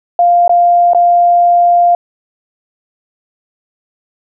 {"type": "tone with dropouts", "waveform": "sine", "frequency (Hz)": 698.5, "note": "F5", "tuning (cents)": 0, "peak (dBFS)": -5, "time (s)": [0.19, 1.95], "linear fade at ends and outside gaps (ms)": 2, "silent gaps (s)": [[0.479, 0.494], [0.934, 0.947]], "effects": []}